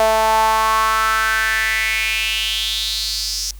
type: tone with high-pass filter sweep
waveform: sawtooth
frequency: 220 Hz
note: A3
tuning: in tune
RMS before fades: -18 dBFS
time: 0-3.51 s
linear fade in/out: 0 ms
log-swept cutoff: 690 to 5600 Hz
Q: 5.1
effects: added 50 Hz sine -33 dBFS peak until 3.59 s + white hiss -49 dBFS RMS until 3.59 s